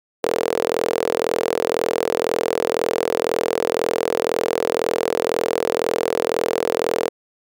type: tone with high-pass filter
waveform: sawtooth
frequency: 41.97 Hz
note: E1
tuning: 32 cents sharp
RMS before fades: -21 dBFS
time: 0.23-7.09 s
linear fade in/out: 10 ms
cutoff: 460 Hz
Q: 5
effects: none